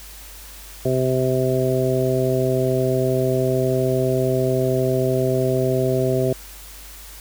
harmonic tone, 129.5 Hz, C3, 17 cents flat, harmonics 1 / 2 / 3 / 4 / 5, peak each -22 / -26 / -21 / -26 / -24 dBFS, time 0.85-6.33 s, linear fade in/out 5 ms, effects added 50 Hz sine -41 dBFS peak until 7.2 s + white hiss -41 dBFS RMS until 7.2 s

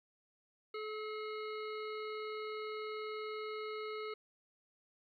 harmonic tone with a mistuned harmonic, 429.8 Hz, A4, 41 cents flat, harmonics 1 / 3 / 5 / 7 / 9 / 10, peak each -41 / -46 / -49 / -57 / -57 / -56 dBFS, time 0.74-4.14 s, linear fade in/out 5 ms, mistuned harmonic 7, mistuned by -59 cents, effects 13-bit

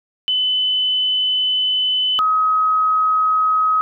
sine tone pair in turn, 3017 / 1268.5 Hz, F#7 / D#6, +33 / +33 cents, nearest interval octave + minor third, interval 1500 cents, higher first, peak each -15 / -13 dBFS, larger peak second, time 0.28-2.19 / 2.19-3.81 s, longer first, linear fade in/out 0 ms, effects none

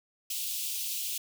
white high-pass noise, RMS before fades -34 dBFS, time 0.3-1.18 s, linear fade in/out 5 ms, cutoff 2600 Hz, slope 48 dB/octave, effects none

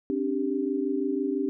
sine chord, C suspended second, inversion none, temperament equal with one note detuned, 267.7 / 293.7 / 392 Hz, C4 / D4 / G4, +40 / 0 / 0 cents, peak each -29 dBFS, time 0.1-1.49 s, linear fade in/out 0 ms, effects none

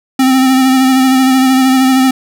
square tone with vibrato, 261.6 Hz, C4, in tune, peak -7 dBFS, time 0.19-2.11 s, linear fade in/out 5 ms, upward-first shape sine, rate 13 Hz, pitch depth 27 cents each way, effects none

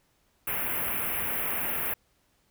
white band-stop noise, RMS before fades -30 dBFS, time 0.47-1.94 s, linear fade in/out 5 ms, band 2800 to 11000 Hz, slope 48 dB/octave, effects pink hiss -69 dBFS RMS until 2.5 s

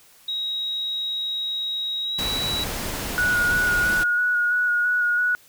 sine tone with pitch glide, 3808 to 3913 Hz, A#7 to B7, +36 to -17 cents, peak -24 dBFS, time 0.28-2.64 s, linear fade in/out 5 ms, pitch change +47 cents, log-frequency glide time 2.03-2.25 s
pink noise, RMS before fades -29 dBFS, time 2.18-4.04 s, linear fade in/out 10 ms
sine tone with vibrato, 1455 Hz, F#6, 29 cents flat, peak -18 dBFS, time 3.18-5.35 s, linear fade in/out 0 ms, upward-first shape square, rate 3 Hz, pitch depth 15 cents each way
effects white hiss -53 dBFS RMS until 5.48 s

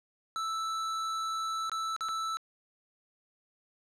square tone with dropouts, 1318.5 Hz, E6, in tune, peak -32 dBFS, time 0.36-2.37 s, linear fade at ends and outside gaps 0 ms, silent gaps 1.696-1.717 / 1.964-2.008 / 2.086-2.09 s, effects low-pass 7000 Hz 12 dB/octave

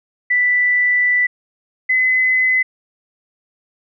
sine tone pair in turn, 1978 / 2027 Hz, B6 / B6, +2 / +45 cents, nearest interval unison, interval 43 cents, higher second, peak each -12 dBFS, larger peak neither, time 0.3-1.27 / 1.89-2.63 s, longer first, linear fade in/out 10 ms, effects none

